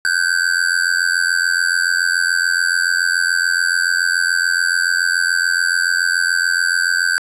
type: tone with amplitude modulation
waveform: square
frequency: 1543 Hz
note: G6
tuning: 28 cents flat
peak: -11 dBFS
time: 0.05-7.18 s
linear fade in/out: 0 ms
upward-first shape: sine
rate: 87 Hz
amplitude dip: 90%
effects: resampled to 24000 Hz + 8-bit